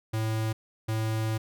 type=tone pair in turn; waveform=square; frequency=110.4 / 110.4 Hz; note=A2 / A2; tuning=+6 / +6 cents; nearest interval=unison; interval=0 cents; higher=neither; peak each=-27 dBFS; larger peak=neither; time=0.13-0.53 / 0.88-1.38 s; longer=second; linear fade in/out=10 ms; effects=none